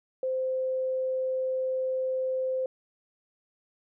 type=tone; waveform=sine; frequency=519 Hz; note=C5; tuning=14 cents flat; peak=-26 dBFS; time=0.23-2.66 s; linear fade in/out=2 ms; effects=none